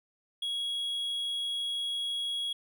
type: tone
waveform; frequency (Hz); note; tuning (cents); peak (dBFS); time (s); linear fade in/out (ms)
triangle; 3322; G#7; 0; -29; 0.42-2.53; 5
effects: none